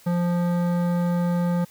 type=tone with hard clipping; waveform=sine; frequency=174.61 Hz; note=F3; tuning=in tune; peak=-22 dBFS; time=0.06-1.65 s; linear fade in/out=10 ms; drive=14 dB; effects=white hiss -52 dBFS RMS until 1.7 s